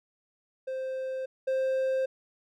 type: tone pair in turn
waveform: triangle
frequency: 523.3 / 526.2 Hz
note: C5 / C5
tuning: 0 / +10 cents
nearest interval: unison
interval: 10 cents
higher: second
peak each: -29 / -23 dBFS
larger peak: second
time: 0.67-1.26 / 1.47-2.06 s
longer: neither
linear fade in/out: 10 ms
effects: none